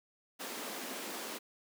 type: high-pass noise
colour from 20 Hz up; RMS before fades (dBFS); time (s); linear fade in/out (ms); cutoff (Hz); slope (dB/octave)
pink; -42; 0.39-1.39; 20; 210; 48
effects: none